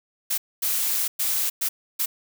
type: noise bursts at uneven times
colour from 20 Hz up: blue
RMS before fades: -24 dBFS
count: 5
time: 0.3-0.38 / 0.62-1.08 / 1.19-1.5 / 1.61-1.69 / 1.99-2.06 s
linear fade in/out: 10 ms
effects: none